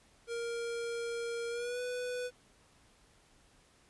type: tone with pitch glide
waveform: square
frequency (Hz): 467.9 to 495.2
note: A#4 to B4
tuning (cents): +6 to +5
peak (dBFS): -36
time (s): 0.27-2.31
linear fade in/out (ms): 50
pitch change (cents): +99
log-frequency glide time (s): 1.49-1.8
effects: pink hiss -65 dBFS RMS until 3.89 s + resampled to 24000 Hz